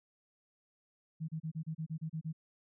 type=tone bursts; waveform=sine; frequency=159.1 Hz; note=D#3; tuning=39 cents sharp; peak=-35 dBFS; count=10; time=1.2-2.329 s; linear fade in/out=20 ms; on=85 ms; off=31 ms; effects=none